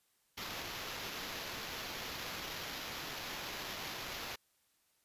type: noise with sample-and-hold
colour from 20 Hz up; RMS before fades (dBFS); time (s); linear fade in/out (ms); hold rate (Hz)
white; -43; 0.37-4.36; 10; 8820
effects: white hiss -75 dBFS RMS until 5.04 s + resampled to 32000 Hz